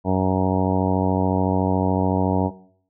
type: harmonic tone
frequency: 93.8 Hz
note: F#2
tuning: 24 cents sharp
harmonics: 1 / 2 / 3 / 4 / 5 / 6 / 7 / 8 / 9 / 10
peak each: -24 / -22 / -24 / -30 / -27 / -31 / -27 / -31 / -31 / -30 dBFS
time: 0.04-2.51 s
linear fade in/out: 50 ms
effects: noise-tail reverb RT60 0.6 s tail -18 dB re dry